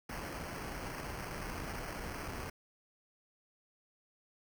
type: noise with sample-and-hold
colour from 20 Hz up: pink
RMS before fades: -42 dBFS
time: 0.09-2.5 s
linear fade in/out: 5 ms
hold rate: 3675 Hz
effects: none